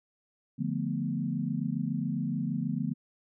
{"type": "chord", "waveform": "sine", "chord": "B half-diminished seventh", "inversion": "first", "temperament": "equal", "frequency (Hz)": [146.83, 174.61, 220, 246.9], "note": ["D3", "F3", "A3", "B3"], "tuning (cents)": [0, 0, 0, 0], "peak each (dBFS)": -34, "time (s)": [0.58, 2.94], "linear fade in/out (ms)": 20, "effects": []}